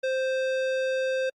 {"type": "tone", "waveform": "square", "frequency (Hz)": 523.3, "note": "C5", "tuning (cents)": 0, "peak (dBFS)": -25, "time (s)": [0.03, 1.3], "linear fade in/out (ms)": 10, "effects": ["low-pass 4000 Hz 12 dB/octave", "AAC 64 kbps"]}